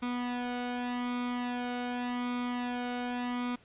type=tone with flanger; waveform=sawtooth; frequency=245.3 Hz; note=B3; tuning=12 cents flat; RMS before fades=-34 dBFS; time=0.02-3.56 s; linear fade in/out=10 ms; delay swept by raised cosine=0.86 to 1.36 ms; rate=0.86 Hz; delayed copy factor=+0.7; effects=pink hiss -61 dBFS RMS until 3.64 s + resampled to 8000 Hz